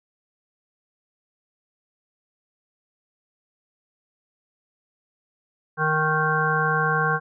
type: harmonic tone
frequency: 155.56 Hz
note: D#3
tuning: in tune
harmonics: 1 / 3 / 5 / 7 / 9 / 10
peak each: -26 / -28 / -28 / -25 / -28 / -24 dBFS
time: 5.77-7.2 s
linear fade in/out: 50 ms
effects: none